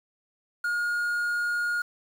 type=tone with quantisation; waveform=triangle; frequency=1429 Hz; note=F6; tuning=39 cents sharp; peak=-23 dBFS; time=0.64-1.82 s; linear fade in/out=5 ms; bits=8; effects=none